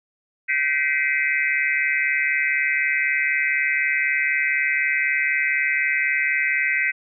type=tone cluster; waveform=sine; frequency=1544 / 1938 / 2082 / 2313 / 2537 Hz; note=G6 / B6 / C7 / D7 / D#7; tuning=-27 / -33 / -9 / -27 / +33 cents; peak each=-26 / -24 / -23 / -27 / -28 dBFS; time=0.48-6.92 s; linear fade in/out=20 ms; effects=none